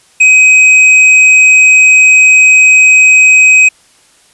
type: tone with tanh clipping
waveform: sine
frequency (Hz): 2524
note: D#7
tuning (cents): +24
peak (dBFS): -3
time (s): 0.2-3.69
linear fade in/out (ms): 10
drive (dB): 9
effects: white hiss -46 dBFS RMS until 4.33 s + resampled to 24000 Hz